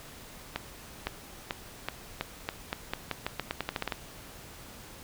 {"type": "accelerating click train", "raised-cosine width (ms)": 0.3, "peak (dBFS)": -14, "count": 18, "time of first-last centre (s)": [0.56, 3.922], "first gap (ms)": 510, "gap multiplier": 0.86, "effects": ["pink hiss -48 dBFS RMS until 5.03 s"]}